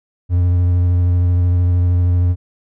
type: tone with vibrato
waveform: triangle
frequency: 88.6 Hz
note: F2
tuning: 25 cents sharp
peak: -9 dBFS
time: 0.29-2.36 s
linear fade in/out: 50 ms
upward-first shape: sine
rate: 13 Hz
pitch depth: 18 cents each way
effects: none